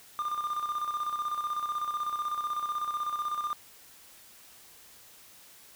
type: tone with tremolo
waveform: triangle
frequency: 1200 Hz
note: D6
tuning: 37 cents sharp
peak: -26 dBFS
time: 0.19-3.53 s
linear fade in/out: 0 ms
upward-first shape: square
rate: 16 Hz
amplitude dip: 55%
effects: white hiss -54 dBFS RMS until 5.75 s